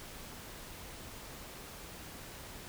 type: silence
effects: pink hiss -48 dBFS RMS until 2.68 s